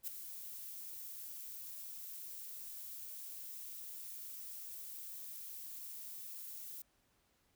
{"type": "noise with ADSR envelope", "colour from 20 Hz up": "violet", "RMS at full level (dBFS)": -39, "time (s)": [0.03, 6.82], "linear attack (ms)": 44, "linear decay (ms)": 8, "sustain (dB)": -9, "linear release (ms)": 3, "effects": ["pink hiss -75 dBFS RMS until 7.55 s"]}